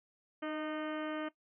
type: harmonic tone with a mistuned harmonic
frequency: 306.9 Hz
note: D#4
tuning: 24 cents flat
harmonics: 1 / 2 / 3 / 4 / 5 / 6 / 7 / 8 / 9 / 10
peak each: -38 / -41 / -50 / -46 / -48 / -51 / -53 / -55 / -58 / -54 dBFS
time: 0.42-1.29 s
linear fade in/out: 10 ms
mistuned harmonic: 2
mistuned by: +21 cents
effects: noise-tail reverb RT60 0.1 s tail -17 dB re dry